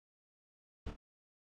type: noise with echo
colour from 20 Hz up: brown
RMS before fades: -39 dBFS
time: 0.86-0.91 s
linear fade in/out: 10 ms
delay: 27 ms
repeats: 2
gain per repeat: -7 dB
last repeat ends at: 0.964 s
effects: low-pass 5000 Hz 12 dB/octave